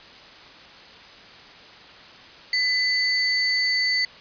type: tone pair together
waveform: sine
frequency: 2010 / 4518 Hz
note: B6 / C#8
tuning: +30 / +32 cents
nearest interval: octave + major second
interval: 1402 cents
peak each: -22 dBFS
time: 2.53-4.05 s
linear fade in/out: 2 ms
effects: white hiss -45 dBFS RMS until 4.2 s + resampled to 11025 Hz